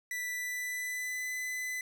45% pulse tone with pitch glide, 1975.5 to 2009 Hz, B6 to B6, 0 to +29 cents, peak -34 dBFS, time 0.11-1.81 s, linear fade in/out 2 ms, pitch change +29 cents, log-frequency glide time 0.29-1.32 s, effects none

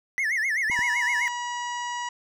triangle tone with vibrato, 1939 Hz, B6, 32 cents flat, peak -21 dBFS, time 0.18-1.28 s, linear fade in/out 0 ms, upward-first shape sine, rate 7.8 Hz, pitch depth 210 cents each way
clicks, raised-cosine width 3 ms, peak -26 dBFS, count 2, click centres 0.699 / 0.791 s
harmonic tone, 967 Hz, B5, 37 cents flat, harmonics 1 / 2 / 3 / 4 / 5 / 6 / 7 / 8, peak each -30 / -35 / -39 / -51 / -49 / -44 / -45 / -49 dBFS, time 0.71-2.09 s, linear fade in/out 5 ms
effects none

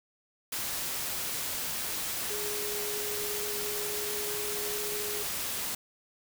sine tone in noise, 416.6 Hz, G#4, 5 cents sharp, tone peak -37 dBFS, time 2.3-5.23 s, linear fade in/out 5 ms, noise white, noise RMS -34 dBFS, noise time 0.52-5.75 s, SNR -6 dB, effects none

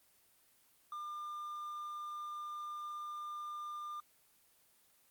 triangle tone, 1200 Hz, D6, 37 cents sharp, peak -39 dBFS, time 0.92-4 s, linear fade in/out 2 ms, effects white hiss -69 dBFS RMS until 5.1 s + Opus 24 kbps

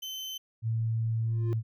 35% pulse tone, 3069 Hz, G7, 37 cents flat, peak -34 dBFS, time 0.02-0.38 s, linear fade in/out 10 ms
sine tone with pitch glide, 113 to 112.09 Hz, A2 to A2, +47 to +33 cents, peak -26 dBFS, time 0.62-1.63 s, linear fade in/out 50 ms, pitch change -14 cents, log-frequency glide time 1.31-1.5 s
triangle tone with exponential growth, 349.2 Hz, F4, in tune, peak -29 dBFS, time 1.17-1.53 s, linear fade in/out 0 ms, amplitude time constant 77 ms
effects none

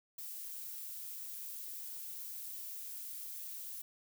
violet noise, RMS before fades -45 dBFS, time 0.18-3.82 s, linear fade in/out 5 ms, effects none

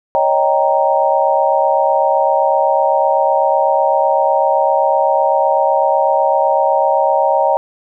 sine chord, Eb dominant seventh, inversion third, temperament equal, 554.4 / 622.3 / 784 / 932.3 Hz, Db5 / Eb5 / G5 / Bb5, 0 / 0 / 0 / 0 cents, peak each -16 dBFS, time 0.15-7.57 s, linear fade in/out 0 ms, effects none

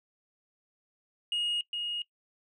sine tone with echo, 2870 Hz, F7, 47 cents sharp, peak -25 dBFS, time 1.32-1.61 s, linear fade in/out 2 ms, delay 410 ms, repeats 1, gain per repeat -5 dB, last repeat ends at 2.02 s, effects noise-tail reverb RT60 0.1 s tail -21 dB re dry + tanh soft clip ceiling -26 dBFS

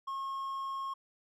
triangle tone, 1083 Hz, C#6, 41 cents flat, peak -33 dBFS, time 0.07-0.94 s, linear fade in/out 10 ms, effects none

